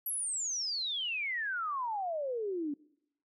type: exponential sweep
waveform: sine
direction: down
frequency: 11840 to 278.9 Hz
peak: -32 dBFS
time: 0.06-2.74 s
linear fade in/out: 5 ms
effects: noise-tail reverb RT60 0.8 s tail -24 dB re dry